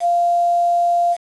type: tone with quantisation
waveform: sine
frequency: 694 Hz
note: F5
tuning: 11 cents flat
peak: -13 dBFS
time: 0-1.17 s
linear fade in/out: 50 ms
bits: 6
effects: resampled to 24000 Hz

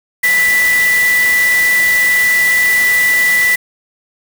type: tone in noise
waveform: sine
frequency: 1975.5 Hz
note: B6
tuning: in tune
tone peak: -9 dBFS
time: 0.23-3.56 s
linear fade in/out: 10 ms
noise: white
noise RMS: -21 dBFS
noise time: 0.23-3.56 s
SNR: +9 dB
effects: none

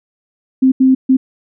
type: tone bursts at uneven times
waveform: sine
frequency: 261.6 Hz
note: C4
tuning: in tune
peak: -6 dBFS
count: 3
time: 0.62-0.72 / 0.8-0.95 / 1.09-1.17 s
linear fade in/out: 10 ms
effects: none

